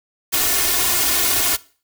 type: noise with comb filter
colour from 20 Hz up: white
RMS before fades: -18 dBFS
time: 0.32-1.57 s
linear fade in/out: 20 ms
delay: 2.8 ms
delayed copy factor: +0.95
effects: noise-tail reverb RT60 0.4 s tail -20 dB re dry